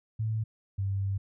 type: tone pair in turn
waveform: sine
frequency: 110 / 98.03 Hz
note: A2 / G2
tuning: 0 / +1 cents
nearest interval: major second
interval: 199 cents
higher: first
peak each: -27 dBFS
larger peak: neither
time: 0.19-0.44 / 0.78-1.18 s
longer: second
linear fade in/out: 10 ms
effects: none